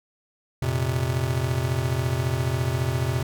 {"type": "chord", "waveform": "square", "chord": "F suspended fourth", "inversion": "none", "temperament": "just", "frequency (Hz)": [87.31, 116.41, 130.96], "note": ["F2", "Bb2", "C3"], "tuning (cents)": [0, -2, 2], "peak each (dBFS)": [-30, -28, -26], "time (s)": [0.62, 3.23], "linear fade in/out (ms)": 5, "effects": []}